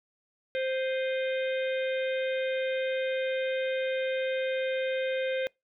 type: harmonic tone with a mistuned harmonic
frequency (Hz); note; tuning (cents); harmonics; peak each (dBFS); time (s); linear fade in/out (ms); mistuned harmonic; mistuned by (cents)
523.3; C5; 0; 1 / 3 / 4 / 5 / 6 / 7; -28 / -38 / -40 / -42 / -44 / -45; 0.55-5.47; 0; 5; -96
effects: noise-tail reverb RT60 0.2 s tail -25 dB re dry